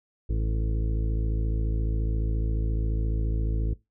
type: harmonic tone with a mistuned harmonic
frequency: 54.4 Hz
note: A1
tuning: 19 cents flat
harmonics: 1 / 2 / 3 / 4 / 5 / 6 / 8 / 9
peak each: -24 / -31 / -41 / -42 / -44 / -40 / -43 / -50 dBFS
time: 0.29-3.74 s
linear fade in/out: 10 ms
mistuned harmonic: 9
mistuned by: +24 cents
effects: noise-tail reverb RT60 0.2 s tail -20 dB re dry